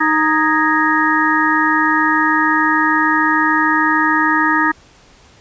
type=harmonic tone with a mistuned harmonic; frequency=311.1 Hz; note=D#4; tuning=in tune; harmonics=1 / 3 / 4 / 5 / 6; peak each=-18 / -18 / -18 / -18 / -18 dBFS; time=0-4.72 s; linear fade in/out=10 ms; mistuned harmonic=5; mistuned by=+110 cents; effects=pink hiss -47 dBFS RMS until 5.4 s + resampled to 16000 Hz